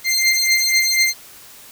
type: beating tone pair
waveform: 20% pulse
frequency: 2093 / 2097.1 Hz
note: C7 / C7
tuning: 0 / +3 cents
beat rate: 4.1 Hz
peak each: -12 dBFS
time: 0.04-1.14 s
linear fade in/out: 50 ms
effects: white hiss -42 dBFS RMS until 1.71 s